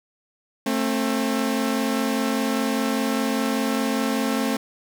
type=tone pair together; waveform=sawtooth; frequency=221.6 / 266.6 Hz; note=A3 / C4; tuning=+13 / +33 cents; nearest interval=minor third; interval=320 cents; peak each=-20 dBFS; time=0.66-4.57 s; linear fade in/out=5 ms; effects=7-bit